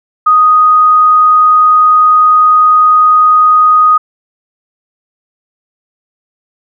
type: tone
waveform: sine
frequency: 1245 Hz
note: D#6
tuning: 1 cent sharp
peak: -3 dBFS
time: 0.26-3.98 s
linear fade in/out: 10 ms
effects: none